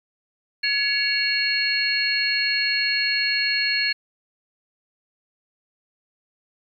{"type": "tone cluster", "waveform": "sine", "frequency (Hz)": [1694, 2237, 2757, 4309], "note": ["G#6", "C#7", "F7", "C#8"], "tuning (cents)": [34, 15, -23, -50], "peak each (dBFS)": [-26, -25, -28, -23], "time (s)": [0.63, 3.93], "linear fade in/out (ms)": 10, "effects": ["9-bit"]}